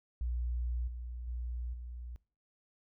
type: tone with level steps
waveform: sine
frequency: 60.3 Hz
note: B1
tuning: 41 cents flat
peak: -31 / -39 / -35 / -41 dBFS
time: 0.21-2.16 s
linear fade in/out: 0 ms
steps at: 0.87 / 1.27 / 1.73 s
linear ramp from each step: 10 ms
effects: noise-tail reverb RT60 0.4 s tail -22 dB re dry + tanh soft clip ceiling -27 dBFS